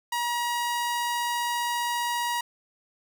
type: tone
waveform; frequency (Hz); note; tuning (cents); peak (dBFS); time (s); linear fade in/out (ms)
sawtooth; 955; A#5; +42; -22; 0.12-2.41; 5
effects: none